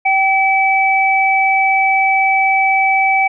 sine tone pair together, 773.1 / 2298 Hz, G5 / D7, -24 / -38 cents, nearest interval octave + perfect fifth, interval 1886 cents, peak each -13 dBFS, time 0.05-3.28 s, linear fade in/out 10 ms, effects none

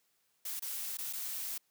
blue noise with dropouts, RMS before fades -39 dBFS, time 0.45-1.58 s, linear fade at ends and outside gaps 5 ms, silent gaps 0.596-0.621 / 0.972-0.985 / 1.129-1.133 s, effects white hiss -75 dBFS RMS until 1.7 s + high-pass 100 Hz 12 dB/octave

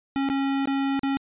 square tone with dropouts, 273.8 Hz, C#4, 21 cents flat, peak -23 dBFS, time 0.16-1.17 s, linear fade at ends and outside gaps 0 ms, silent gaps 0.289-0.299 / 0.656-0.674 / 0.993-1.033 s, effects resampled to 8000 Hz

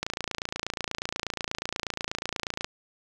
click train, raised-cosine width 0.2 ms, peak -12 dBFS, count 75, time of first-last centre 0.03-2.645 s, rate 28.3 Hz, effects 9-bit

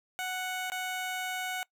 15% pulse tone with dropouts, 740 Hz, F#5, in tune, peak -26 dBFS, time 0.19-1.63 s, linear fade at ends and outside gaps 0 ms, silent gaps 0.7-0.719 s, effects noise-tail reverb RT60 0.1 s tail -23 dB re dry

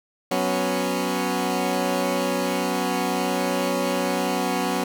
15% pulse chord, F# suspended fourth, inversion none, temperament equal, 185 / 246.9 / 277.2 Hz, F#3 / B3 / C#4, 0 / 0 / 0 cents, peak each -20 dBFS, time 0.31-4.84 s, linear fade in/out 5 ms, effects none

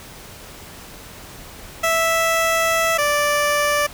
15% pulse tone pair in turn, 658 / 586.2 Hz, E5 / D5, -3 / -3 cents, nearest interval major second, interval 200 cents, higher first, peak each -10 dBFS, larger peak neither, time 1.83-2.98 / 2.98-3.87 s, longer first, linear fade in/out 10 ms, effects pink hiss -39 dBFS RMS until 3.93 s

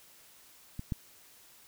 clicks, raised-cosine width 5 ms, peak -25 / -19 dBFS, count 2, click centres 0.794 / 0.922 s, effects white hiss -58 dBFS RMS until 1.67 s

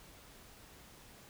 silence, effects pink hiss -57 dBFS RMS until 1.29 s

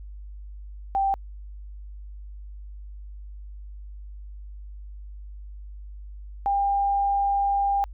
sine tone pair in turn, 784 / 799.1 Hz, G5 / G5, 0 / +33 cents, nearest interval unison, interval 33 cents, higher second, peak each -20 dBFS, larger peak neither, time 0.95-1.14 / 6.46-7.84 s, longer second, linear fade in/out 0 ms, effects added 50 Hz sine -37 dBFS peak until 7.93 s

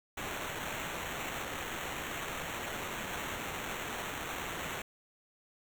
violet noise with sample-and-hold, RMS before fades -39 dBFS, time 0.17-4.82 s, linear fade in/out 5 ms, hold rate 4900 Hz, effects none

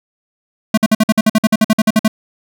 square tone bursts, 218 Hz, A3, 16 cents flat, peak -8 dBFS, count 16, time 0.74-2.08 s, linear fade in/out 5 ms, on 35 ms, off 52 ms, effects none

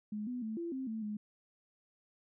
sine tone with pitch steps, 210.8 / 248 / 219.6 / 339.5 / 263.4 / 221.4 / 210.4 Hz, G#3 / B3 / A3 / F4 / C4 / A3 / G#3, +26 / +7 / -3 / -49 / +12 / +11 / +23 cents, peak -36 dBFS, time 0.12-1.17 s, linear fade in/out 5 ms, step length 150 ms, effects none

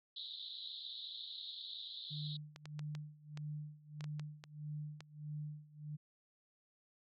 pink band-pass noise, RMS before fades -48 dBFS, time 0.16-2.37 s, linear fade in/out 5 ms, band 3500 to 4100 Hz, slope 96 dB/octave
sine tone with tremolo, 150 Hz, D3, 37 cents sharp, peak -40 dBFS, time 2.1-5.97 s, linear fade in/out 20 ms, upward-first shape sine, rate 1.6 Hz, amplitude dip 90%
clicks, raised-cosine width 0.2 ms, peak -32 dBFS, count 10, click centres 2.561 / 2.656 / 2.793 / 2.951 / 3.374 / 4.008 / 4.042 / 4.196 / 4.439 / 5.006 s
effects none

